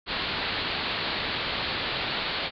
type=low-pass noise; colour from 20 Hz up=white; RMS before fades=-30 dBFS; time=0.06-2.51 s; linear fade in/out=50 ms; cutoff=4500 Hz; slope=96 dB/octave; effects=none